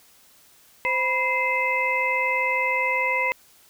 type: harmonic tone with a mistuned harmonic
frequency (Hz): 519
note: C5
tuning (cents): -14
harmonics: 1 / 2 / 4 / 5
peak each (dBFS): -29 / -26 / -23 / -29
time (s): 0.85-3.32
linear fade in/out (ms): 0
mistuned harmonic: 2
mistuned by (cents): -100
effects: white hiss -55 dBFS RMS until 3.69 s